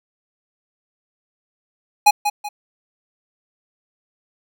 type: tone with echo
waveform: square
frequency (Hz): 830.6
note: G#5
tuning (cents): 0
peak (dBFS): -8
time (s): 2.06-2.11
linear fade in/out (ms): 10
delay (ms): 190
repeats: 2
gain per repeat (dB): -9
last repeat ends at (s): 2.49
effects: none